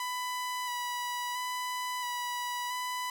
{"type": "tone with vibrato", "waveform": "sawtooth", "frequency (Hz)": 987.8, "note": "B5", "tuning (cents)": 0, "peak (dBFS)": -29, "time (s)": [0, 3.1], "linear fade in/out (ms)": 2, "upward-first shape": "square", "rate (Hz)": 0.74, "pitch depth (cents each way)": 16, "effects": []}